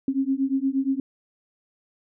sine beating tone pair, 265.3 / 273.8 Hz, C4 / C#4, +24 / -21 cents, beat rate 8.5 Hz, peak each -24 dBFS, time 0.08-1 s, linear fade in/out 2 ms, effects none

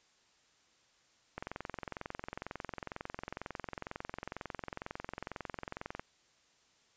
click train, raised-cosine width 0.5 ms, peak -24 dBFS, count 103, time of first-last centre 1.38-5.995 s, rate 22.1 Hz, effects white hiss -69 dBFS RMS until 6.96 s + resampled to 16000 Hz

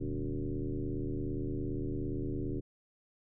sine tone with frequency modulation, 130.81 Hz, C3, in tune, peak -32 dBFS, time 0-2.61 s, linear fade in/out 20 ms, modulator 77.4 Hz, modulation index 3.4, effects none

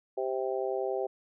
harmonic tone, 130.81 Hz, C3, in tune, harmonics 3 / 4 / 5 / 6, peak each -32 / -34 / -36 / -38 dBFS, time 0.17-1.07 s, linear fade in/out 10 ms, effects none

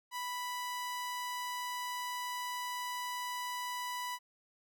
sawtooth tone, 987.8 Hz, B5, in tune, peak -33 dBFS, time 0.11-4.19 s, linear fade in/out 50 ms, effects none

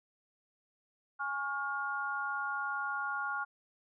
sine chord, Db major, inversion second, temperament equal with one note detuned, 830.6 / 1108.7 / 1414 Hz, Ab5 / Db6 / F6, 0 / 0 / +21 cents, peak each -40 / -39 / -35 dBFS, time 1.19-3.45 s, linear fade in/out 20 ms, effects none

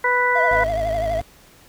harmonic tone, 493.9 Hz, B4, in tune, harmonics 1 / 2 / 3 / 4, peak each -23 / -20 / -23 / -20 dBFS, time 0.04-0.64 s, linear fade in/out 5 ms
triangle tone with vibrato, 665 Hz, E5, 15 cents sharp, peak -18 dBFS, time 0.35-1.21 s, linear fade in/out 10 ms, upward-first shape triangle, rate 12 Hz, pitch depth 100 cents each way
30% pulse tone, 53 Hz, G#1, 36 cents sharp, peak -25 dBFS, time 0.51-1.22 s, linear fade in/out 5 ms
effects pink hiss -50 dBFS RMS until 1.68 s

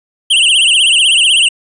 square tone with vibrato, 2960 Hz, F#7, in tune, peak -7 dBFS, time 0.3-1.49 s, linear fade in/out 10 ms, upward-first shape triangle, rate 16 Hz, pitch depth 190 cents each way, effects resampled to 24000 Hz

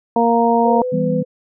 harmonic tone, 233.1 Hz, A#3, in tune, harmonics 1 / 2 / 3 / 4, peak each -17 / -17 / -17 / -17 dBFS, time 0.16-0.82 s, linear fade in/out 2 ms
sine tone, 503 Hz, B4, 32 cents sharp, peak -19 dBFS, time 0.63-1.25 s, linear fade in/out 50 ms
sine chord, E minor, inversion none, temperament just, 164.81 / 197.78 / 247.2 Hz, E3 / G3 / B3, 0 / +16 / +2 cents, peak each -20 / -21 / -22 dBFS, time 0.92-1.23 s, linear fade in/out 10 ms
effects none

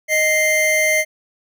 square tone pair together, 622.3 / 2093 Hz, D#5 / C7, 0 / 0 cents, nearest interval octave + major sixth, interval 2100 cents, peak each -20 / -16 dBFS, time 0.08-1.05 s, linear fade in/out 50 ms, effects none

